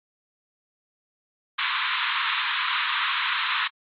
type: band-pass noise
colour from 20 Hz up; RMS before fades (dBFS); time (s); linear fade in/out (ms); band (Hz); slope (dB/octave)
pink; -26; 1.58-3.68; 10; 970 to 3900; 96
effects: AAC 32 kbps